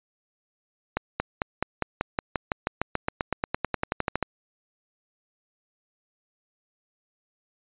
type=accelerating click train; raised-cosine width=0.5 ms; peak=-9 dBFS; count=25; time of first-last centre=0.97-4.227 s; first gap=230 ms; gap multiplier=0.95; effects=resampled to 8000 Hz